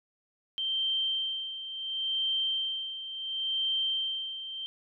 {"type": "tone with tremolo", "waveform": "sine", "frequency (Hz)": 3136, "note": "G7", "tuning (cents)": 0, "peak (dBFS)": -26, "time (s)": [0.58, 4.66], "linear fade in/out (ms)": 0, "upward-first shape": "sine", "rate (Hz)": 0.71, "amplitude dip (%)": 70, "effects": []}